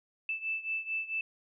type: beating tone pair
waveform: sine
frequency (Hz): 2637 / 2641.5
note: E7 / E7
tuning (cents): 0 / +3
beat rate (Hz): 4.5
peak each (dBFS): -34 / -37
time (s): 0.29-1.21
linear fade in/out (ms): 2
effects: none